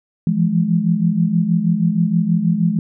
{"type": "tone cluster", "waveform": "sine", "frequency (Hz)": [166.1, 172.4, 210.9], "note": ["E3", "F3", "G#3"], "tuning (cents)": [13, -22, 27], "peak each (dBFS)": -18, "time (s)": [0.27, 2.79], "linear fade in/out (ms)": 2, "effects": []}